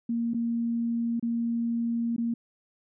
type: tone with dropouts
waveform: sine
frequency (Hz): 233.1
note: A#3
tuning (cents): 0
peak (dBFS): -25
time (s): 0.09-2.34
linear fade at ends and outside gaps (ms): 5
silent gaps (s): 0.336-0.344 / 1.197-1.226 / 2.164-2.18
effects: none

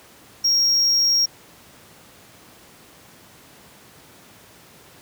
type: tone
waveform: triangle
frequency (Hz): 5588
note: F8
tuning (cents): 0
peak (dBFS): -14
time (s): 0.44-1.26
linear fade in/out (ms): 10
effects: pink hiss -48 dBFS RMS until 5.01 s + high-pass 100 Hz 12 dB/octave

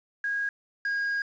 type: tone pair in turn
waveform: sine / triangle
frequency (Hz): 1639 / 1632.5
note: G#6 / G#6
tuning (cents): -23 / -30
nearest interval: unison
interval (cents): 7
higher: first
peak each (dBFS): -26 / -24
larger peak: second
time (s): 0.24-0.49 / 0.85-1.22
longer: second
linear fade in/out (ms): 2
effects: resampled to 16000 Hz + 9-bit

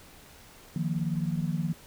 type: chord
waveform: sine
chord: Eb suspended second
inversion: none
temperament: equal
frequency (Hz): 155.56 / 174.61 / 233.1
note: Eb3 / F3 / Bb3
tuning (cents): 0 / 0 / 0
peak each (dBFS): -30 / -30 / -36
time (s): 0.76-1.73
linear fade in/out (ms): 2
effects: pink hiss -52 dBFS RMS until 1.86 s

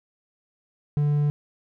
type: tone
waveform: triangle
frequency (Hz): 146.83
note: D3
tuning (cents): 0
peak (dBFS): -17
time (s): 0.97-1.3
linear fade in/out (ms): 0
effects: none

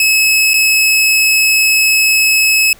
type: tone with dropouts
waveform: sawtooth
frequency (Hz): 2582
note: E7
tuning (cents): -37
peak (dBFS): -5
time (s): 0-2.73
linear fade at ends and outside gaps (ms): 2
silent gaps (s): 0.535-0.54
effects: pink hiss -43 dBFS RMS until 2.79 s

